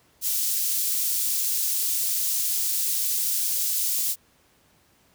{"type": "high-pass noise", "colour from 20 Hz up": "white", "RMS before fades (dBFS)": -25, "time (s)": [0.21, 4.16], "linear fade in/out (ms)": 50, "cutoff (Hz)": 5300, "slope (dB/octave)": 12, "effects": ["pink hiss -61 dBFS RMS until 5.14 s", "high-pass 60 Hz 12 dB/octave"]}